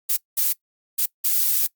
violet noise bursts at uneven times, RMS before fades -20 dBFS, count 4, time 0.09-0.17 / 0.37-0.53 / 0.98-1.06 / 1.24-1.67 s, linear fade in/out 10 ms, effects noise-tail reverb RT60 0.1 s tail -21 dB re dry + Opus 48 kbps

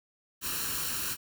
white noise with comb filter, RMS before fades -33 dBFS, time 0.41-1.17 s, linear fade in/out 50 ms, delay 0.71 ms, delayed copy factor +0.65, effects none

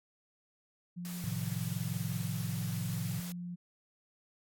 sine tone, 175.9 Hz, F3, 13 cents sharp, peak -38 dBFS, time 0.96-3.56 s, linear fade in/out 20 ms
white noise, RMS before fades -46 dBFS, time 1.05-3.32 s, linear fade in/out 0 ms
sine chord, A diminished, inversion none, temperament equal, 110 / 130.81 / 155.56 Hz, A2 / C3 / Eb3, 0 / 0 / 0 cents, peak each -38 / -39 / -40 dBFS, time 1.24-3.2 s, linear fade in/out 0 ms
effects AAC 64 kbps

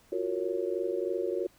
sine chord, Gb major seventh, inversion third, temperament just, 346.9 / 370 / 462.5 / 555 Hz, F4 / Gb4 / Bb4 / Db5, -12 / 0 / -14 / +2 cents, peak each -35 / -32 / -34 / -36 dBFS, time 0.12-1.47 s, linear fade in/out 5 ms, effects pink hiss -62 dBFS RMS until 1.58 s

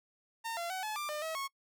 sawtooth tone with pitch steps, 912 / 685 / 752 / 858 / 1186 / 602 / 642 / 1098 Hz, A#5 / F5 / F#5 / A5 / D6 / D5 / E5 / C#6, -38 / -34 / +28 / -44 / +17 / +43 / -46 / -17 cents, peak -32 dBFS, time 0.44-1.48 s, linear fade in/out 20 ms, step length 130 ms, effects noise-tail reverb RT60 0.1 s tail -24 dB re dry

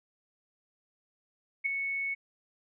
sine tone with ADSR envelope, 2211 Hz, C#7, 5 cents flat, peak -23 dBFS, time 1.64-2.15 s, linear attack 22 ms, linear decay 3 ms, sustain -7 dB, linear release 18 ms, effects none

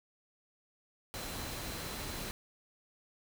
sine tone in noise, 4061 Hz, B7, 48 cents sharp, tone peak -51 dBFS, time 1.14-2.31 s, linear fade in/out 0 ms, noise pink, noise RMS -41 dBFS, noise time 1.14-2.31 s, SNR -13 dB, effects none

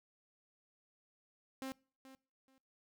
sawtooth tone with echo, 265.1 Hz, C4, 23 cents sharp, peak -37 dBFS, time 1.62-1.72 s, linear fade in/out 0 ms, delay 430 ms, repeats 2, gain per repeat -14 dB, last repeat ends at 2.58 s, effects noise-tail reverb RT60 0.4 s tail -24 dB re dry

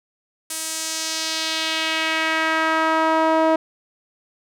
sawtooth tone with band-pass filter sweep, 320 Hz, D#4, 49 cents sharp, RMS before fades -21 dBFS, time 0.5-3.56 s, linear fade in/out 5 ms, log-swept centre 9400 to 700 Hz, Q 1.5, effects none

